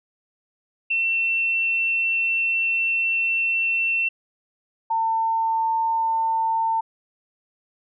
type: tone pair in turn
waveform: sine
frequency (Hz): 2698 / 900.3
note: E7 / A5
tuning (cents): +40 / +39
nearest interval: octave + perfect fifth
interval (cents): 1901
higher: first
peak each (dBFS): -19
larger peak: neither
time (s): 0.9-4.09 / 4.9-6.81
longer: first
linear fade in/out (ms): 10
effects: none